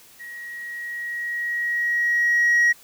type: tone with level ramp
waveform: sine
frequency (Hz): 1900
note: A#6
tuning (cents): +33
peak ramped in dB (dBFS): -35 to -11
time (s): 0.19-2.73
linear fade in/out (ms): 20
effects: tanh soft clip ceiling -13 dBFS + white hiss -50 dBFS RMS until 2.83 s